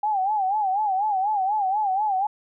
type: tone with vibrato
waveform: sine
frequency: 804 Hz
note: G5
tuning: 44 cents sharp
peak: -20 dBFS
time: 0.03-2.27 s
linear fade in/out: 5 ms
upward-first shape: sine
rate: 4.1 Hz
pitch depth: 130 cents each way
effects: none